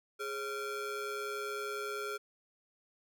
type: ring-modulated tone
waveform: square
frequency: 480.5 Hz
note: B4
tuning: 48 cents flat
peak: -34 dBFS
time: 0.19-2.18 s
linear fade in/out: 20 ms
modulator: 896 Hz
effects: none